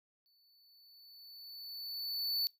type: tone with exponential growth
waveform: square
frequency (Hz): 4482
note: C#8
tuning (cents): +18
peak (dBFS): -30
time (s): 0.26-2.47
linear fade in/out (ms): 0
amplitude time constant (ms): 480
effects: noise-tail reverb RT60 0.2 s tail -21 dB re dry